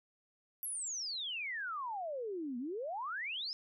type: exponential two-way sweep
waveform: sine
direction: down then up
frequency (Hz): 11840 to 233.1 to 5330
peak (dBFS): -37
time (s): 0.63-3.53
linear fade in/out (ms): 0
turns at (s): 2.58
effects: none